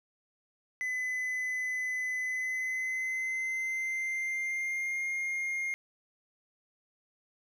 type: tone with pitch glide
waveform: triangle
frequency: 2013 to 2127 Hz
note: B6 to C7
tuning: +33 to +28 cents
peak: -29 dBFS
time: 0.81-5.74 s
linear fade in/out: 0 ms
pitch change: +95 cents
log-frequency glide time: 2.19-5.07 s
effects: none